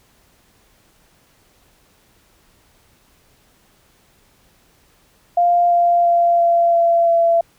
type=tone with pitch steps; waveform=sine; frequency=698.5 / 693.7 / 688.9 / 684.1 / 679.4 / 674.7 Hz; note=F5 / F5 / F5 / F5 / F5 / E5; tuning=0 / -12 / -24 / -36 / -48 / +40 cents; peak=-11 dBFS; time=5.37-7.41 s; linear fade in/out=5 ms; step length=340 ms; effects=pink hiss -56 dBFS RMS until 7.58 s